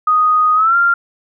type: tone with pitch glide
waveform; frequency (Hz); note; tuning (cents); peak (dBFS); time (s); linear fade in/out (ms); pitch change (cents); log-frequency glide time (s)
sine; 1244.5 to 1388.9; D#6 to F6; 0 to -10; -9; 0.07-0.94; 5; +190; 0.55-0.76
effects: none